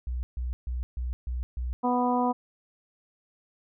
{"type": "tone bursts", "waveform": "sine", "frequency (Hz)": 61.74, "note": "B1", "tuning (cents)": 0, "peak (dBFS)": -28, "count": 6, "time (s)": [0.07, 1.73], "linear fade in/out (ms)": 0, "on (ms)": 160, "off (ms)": 140}
{"type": "harmonic tone", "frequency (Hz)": 246.9, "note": "B3", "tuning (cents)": 0, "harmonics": [1, 2, 3, 4, 5], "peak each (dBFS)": [-26, -31, -28, -28, -39], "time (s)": [1.83, 2.33], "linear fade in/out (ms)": 20}
{"effects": []}